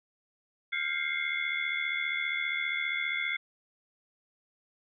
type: tone cluster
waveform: sine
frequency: 1402 / 1585 / 2098 / 2173 / 3439 Hz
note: F6 / G6 / C7 / C#7 / A7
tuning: +6 / +19 / +4 / -35 / -40 cents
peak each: -40 / -40 / -32 / -34 / -39 dBFS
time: 0.72-3.37 s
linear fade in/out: 10 ms
effects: none